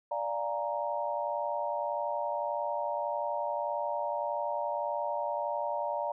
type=chord; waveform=sine; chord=Bb dominant seventh; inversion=first; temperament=equal; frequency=587.3 / 698.5 / 830.6 / 932.3 Hz; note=D5 / F5 / Ab5 / Bb5; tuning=0 / 0 / 0 / 0 cents; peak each=-34 / -37 / -40 / -34 dBFS; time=0.11-6.12 s; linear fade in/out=5 ms; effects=none